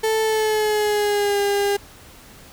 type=tone with pitch glide; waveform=35% pulse; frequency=440.1 to 403.6 Hz; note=A4 to G#4; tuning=0 to -49 cents; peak=-16 dBFS; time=0.03-1.77 s; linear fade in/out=10 ms; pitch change=-149 cents; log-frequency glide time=0.23-1.39 s; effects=pink hiss -45 dBFS RMS until 2.52 s

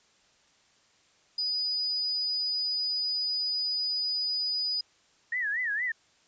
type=tone; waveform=sine; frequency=4954 Hz; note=D#8; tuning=8 cents flat; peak=-27 dBFS; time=1.38-4.81 s; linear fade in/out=5 ms
type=tone with vibrato; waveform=sine; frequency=1821 Hz; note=A#6; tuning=41 cents flat; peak=-27 dBFS; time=5.32-5.92 s; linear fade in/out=5 ms; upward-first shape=sine; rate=4.3 Hz; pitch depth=180 cents each way
effects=white hiss -64 dBFS RMS until 6.27 s + resampled to 16000 Hz

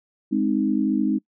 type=chord; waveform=sine; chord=Ab major; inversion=none; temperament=equal; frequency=207.7 / 261.6 / 311.1 Hz; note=Ab3 / C4 / Eb4; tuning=0 / 0 / 0 cents; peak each=-23 dBFS; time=0.31-1.19 s; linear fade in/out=20 ms; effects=noise-tail reverb RT60 0.1 s tail -24 dB re dry

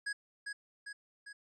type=tone with echo; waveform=square; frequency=1661.2 Hz; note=G#6; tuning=in tune; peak=-35 dBFS; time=0.06-0.13 s; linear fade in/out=10 ms; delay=400 ms; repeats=3; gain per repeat=-4 dB; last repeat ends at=1.33 s; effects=resampled to 24000 Hz

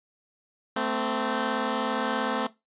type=tone pair together; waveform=10% pulse; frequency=221.2 / 258.3 Hz; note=A3 / C4; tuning=+9 / -22 cents; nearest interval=minor third; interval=269 cents; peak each=-20 / -20 dBFS; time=0.76-2.47 s; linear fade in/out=5 ms; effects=noise-tail reverb RT60 0.2 s tail -17 dB re dry + resampled to 8000 Hz

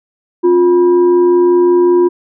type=tone with frequency modulation; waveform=sine; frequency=353.7 Hz; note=F4; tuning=22 cents sharp; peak=-6 dBFS; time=0.43-2.09 s; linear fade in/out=20 ms; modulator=622 Hz; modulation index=0.38; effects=none

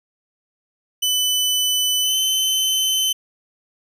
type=tone with pitch glide; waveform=sawtooth; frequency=3000 to 3056 Hz; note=F#7 to G7; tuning=+23 to -45 cents; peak=-14 dBFS; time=1.02-3.13 s; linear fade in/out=10 ms; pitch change=+32 cents; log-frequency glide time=2.02-2.16 s; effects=none

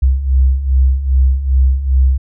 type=beating tone pair; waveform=sine; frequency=64 / 66.5 Hz; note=C2 / C2; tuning=-38 / +29 cents; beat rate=2.5 Hz; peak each=-15 / -10 dBFS; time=0.02-2.18 s; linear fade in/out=10 ms; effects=none

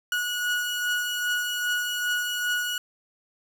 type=beating tone pair; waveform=30% pulse; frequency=1458 / 1460.5 Hz; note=F#6 / F#6; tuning=-26 / -23 cents; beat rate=2.5 Hz; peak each=-23 / -30 dBFS; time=0.12-2.78 s; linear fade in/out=2 ms; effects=none

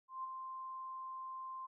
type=tone with ADSR envelope; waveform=sine; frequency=1046.5 Hz; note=C6; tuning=in tune; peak=-38 dBFS; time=0.08-1.67 s; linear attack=160 ms; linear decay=15 ms; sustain=-5 dB; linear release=17 ms; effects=none

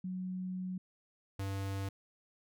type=tone pair in turn; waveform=sine / square; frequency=184.5 / 97.74 Hz; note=F#3 / G2; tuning=-5 / -5 cents; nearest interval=major seventh; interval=1100 cents; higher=first; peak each=-36 / -36 dBFS; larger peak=neither; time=0.04-0.78 / 1.39-1.89 s; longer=first; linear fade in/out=5 ms; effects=none

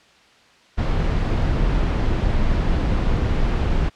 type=noise; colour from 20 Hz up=brown; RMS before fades=-19 dBFS; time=0.77-3.9 s; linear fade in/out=20 ms; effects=white hiss -52 dBFS RMS until 3.95 s + low-pass 4000 Hz 12 dB/octave

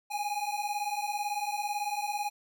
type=beating tone pair; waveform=square; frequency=815 / 833 Hz; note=G#5 / G#5; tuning=-33 / +5 cents; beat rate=18 Hz; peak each=-35 / -34 dBFS; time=0.1-2.3 s; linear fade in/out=20 ms; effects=none

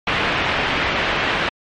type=low-pass noise; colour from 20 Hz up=white; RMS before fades=-20 dBFS; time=0.07-1.49 s; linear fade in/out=2 ms; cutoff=2900 Hz; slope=24 dB/octave; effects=MP3 48 kbps

